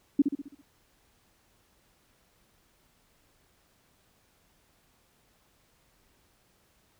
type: tone with echo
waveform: sine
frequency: 282.4 Hz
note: C#4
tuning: 32 cents sharp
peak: -16 dBFS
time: 0.19-0.22 s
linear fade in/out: 5 ms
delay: 66 ms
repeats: 6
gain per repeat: -6 dB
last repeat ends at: 0.616 s
effects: pink hiss -67 dBFS RMS until 6.99 s